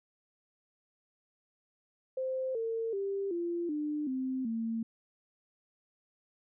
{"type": "tone with pitch steps", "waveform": "sine", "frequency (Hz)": [521, 453.6, 394.8, 343.7, 299.2, 260.5, 226.8], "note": ["C5", "A#4", "G4", "F4", "D4", "C4", "A#3"], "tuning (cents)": [-7, -47, 12, -28, 32, -7, -47], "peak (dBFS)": -31, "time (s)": [2.17, 4.83], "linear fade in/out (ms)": 5, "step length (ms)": 380, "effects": []}